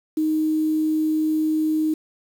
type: tone with quantisation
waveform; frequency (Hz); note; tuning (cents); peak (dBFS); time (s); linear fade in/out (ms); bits
sine; 311.5; D#4; +2; -18; 0.17-1.94; 5; 7
effects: none